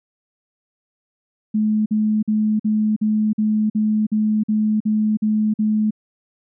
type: tone bursts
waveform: sine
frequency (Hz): 214.4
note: A3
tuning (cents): -45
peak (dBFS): -15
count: 12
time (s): 1.54-5.908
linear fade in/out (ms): 10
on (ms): 320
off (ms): 48
effects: none